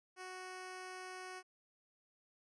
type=tone; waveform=10% pulse; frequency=370 Hz; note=F#4; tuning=in tune; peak=-38 dBFS; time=0.16-1.43 s; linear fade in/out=50 ms; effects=resampled to 22050 Hz